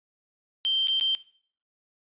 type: tone with dropouts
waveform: sine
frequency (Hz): 3136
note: G7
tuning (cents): 0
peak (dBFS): -22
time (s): 0.65-1.15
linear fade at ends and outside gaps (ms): 0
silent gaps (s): 0.872-0.883 / 0.998-1.01
effects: noise-tail reverb RT60 0.5 s tail -17 dB re dry + resampled to 8000 Hz

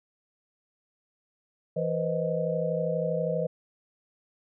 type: tone cluster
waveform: sine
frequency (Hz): 165.7 / 485.6 / 518 / 622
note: E3 / B4 / C5 / D#5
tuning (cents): +9 / -29 / -17 / -1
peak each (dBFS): -31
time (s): 1.76-3.47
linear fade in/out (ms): 10
effects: none

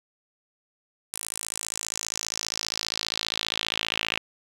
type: tone with band-pass filter sweep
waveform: sawtooth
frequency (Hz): 55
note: A1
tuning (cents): 0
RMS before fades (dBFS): -32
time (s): 1.13-4.18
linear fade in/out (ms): 5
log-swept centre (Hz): 10000 to 2700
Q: 3.4
effects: 8-bit

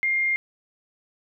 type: tone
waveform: sine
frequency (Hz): 2117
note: C7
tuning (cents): +20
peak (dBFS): -20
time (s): 0.03-0.36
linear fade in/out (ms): 0
effects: none

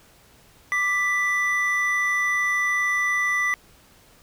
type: tone pair together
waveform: triangle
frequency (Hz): 1177 / 1979.5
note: D6 / B6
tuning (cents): +3 / +3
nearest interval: major sixth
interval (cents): 900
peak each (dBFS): -26 / -19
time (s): 0.72-3.54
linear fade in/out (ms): 0
effects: pink hiss -54 dBFS RMS until 4.22 s

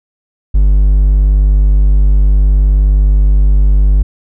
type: tone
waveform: triangle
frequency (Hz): 49.67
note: G1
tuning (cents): +24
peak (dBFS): -3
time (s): 0.54-4.03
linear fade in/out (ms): 10
effects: none

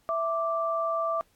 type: tone pair together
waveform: sine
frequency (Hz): 659.9 / 1173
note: E5 / D6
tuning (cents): +2 / -2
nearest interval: minor seventh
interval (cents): 996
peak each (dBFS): -28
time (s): 0.09-1.21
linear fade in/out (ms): 0
effects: pink hiss -67 dBFS RMS until 1.35 s + AAC 64 kbps

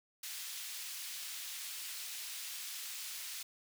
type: high-pass noise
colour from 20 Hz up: pink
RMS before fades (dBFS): -44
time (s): 0.23-3.43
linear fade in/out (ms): 5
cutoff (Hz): 2900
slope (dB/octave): 12
effects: none

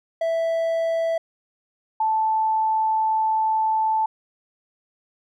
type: tone pair in turn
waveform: triangle / sine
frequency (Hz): 659.3 / 877.3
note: E5 / A5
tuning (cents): 0 / -5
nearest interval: perfect fourth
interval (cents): 495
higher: second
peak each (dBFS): -18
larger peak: neither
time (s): 0.21-1.18 / 2-4.06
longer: second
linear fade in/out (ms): 5
effects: none

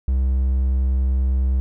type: tone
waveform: triangle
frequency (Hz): 65.1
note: C2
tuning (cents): -8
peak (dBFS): -14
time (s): 0.08-1.6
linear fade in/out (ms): 0
effects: none

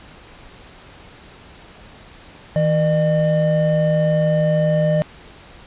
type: tone pair together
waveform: triangle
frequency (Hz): 160.24 / 605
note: E3 / D#5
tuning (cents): -49 / -49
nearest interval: octave + major seventh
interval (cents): 2300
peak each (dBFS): -15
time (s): 2.56-5.02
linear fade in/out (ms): 0
effects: pink hiss -43 dBFS RMS until 5.66 s + resampled to 8000 Hz

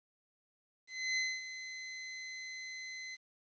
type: tone with ADSR envelope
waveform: sawtooth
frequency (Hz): 2044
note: C7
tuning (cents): -41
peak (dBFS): -27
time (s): 0.87-3.17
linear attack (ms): 300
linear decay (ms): 240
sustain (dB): -12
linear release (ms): 29
effects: resampled to 16000 Hz + 11-bit

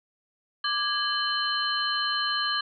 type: tone cluster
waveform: sine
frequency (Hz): 1178 / 1652 / 3036 / 4158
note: D6 / G#6 / F#7 / C8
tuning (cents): +5 / -10 / +44 / -12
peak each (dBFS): -30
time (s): 0.64-2.61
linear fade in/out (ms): 5
effects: none

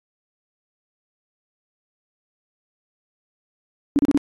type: tone bursts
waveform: sine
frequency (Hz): 285.9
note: D4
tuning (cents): -46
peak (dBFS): -13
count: 4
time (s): 3.96-4.175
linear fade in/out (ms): 0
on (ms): 29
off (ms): 33
effects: AAC 32 kbps

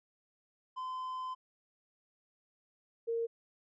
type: tone pair in turn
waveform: triangle / sine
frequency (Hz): 1026 / 461.4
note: C6 / A#4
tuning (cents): -34 / -18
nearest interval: octave + major second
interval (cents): 1384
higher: first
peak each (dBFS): -35 / -31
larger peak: second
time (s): 0.76-1.35 / 3.07-3.27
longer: first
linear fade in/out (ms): 20
effects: resampled to 16000 Hz

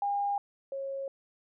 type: tone pair in turn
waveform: sine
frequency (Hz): 808 / 545.5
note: G#5 / C#5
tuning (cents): -48 / -28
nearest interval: perfect fifth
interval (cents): 680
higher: first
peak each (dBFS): -27 / -33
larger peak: first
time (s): 0.02-0.38 / 0.72-1.08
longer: neither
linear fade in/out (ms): 2
effects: none

